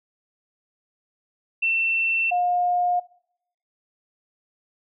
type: tone pair in turn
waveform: sine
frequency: 2690 / 712.5 Hz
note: E7 / F5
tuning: +34 / +34 cents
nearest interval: octave + major seventh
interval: 2300 cents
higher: first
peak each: -19 dBFS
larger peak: neither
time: 1.62-2.31 / 2.31-3 s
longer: neither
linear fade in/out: 10 ms
effects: noise-tail reverb RT60 0.7 s tail -21 dB re dry